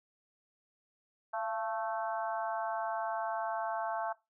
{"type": "harmonic tone with a mistuned harmonic", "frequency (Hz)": 220, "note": "A3", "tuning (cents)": 0, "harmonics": [3, 4, 5, 6, 7], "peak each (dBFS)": [-37, -37, -42, -44, -44], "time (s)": [1.33, 4.13], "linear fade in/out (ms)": 10, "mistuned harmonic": 3, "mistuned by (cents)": 52, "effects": ["noise-tail reverb RT60 0.2 s tail -18 dB re dry"]}